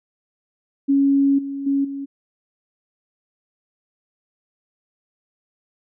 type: tone with level steps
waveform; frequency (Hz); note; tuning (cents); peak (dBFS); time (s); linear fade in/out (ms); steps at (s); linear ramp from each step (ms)
sine; 277.2; C#4; 0; -13 / -25 / -16 / -26; 0.88-2.06; 20; 1.38 / 1.66 / 1.84; 10
effects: none